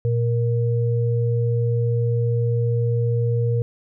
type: tone pair together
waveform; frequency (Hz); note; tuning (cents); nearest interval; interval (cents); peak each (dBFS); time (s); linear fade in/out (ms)
sine; 117.5 / 470; A#2 / A#4; +14 / +14; 2 octaves; 2400; -18 / -25; 0.05-3.62; 0
effects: none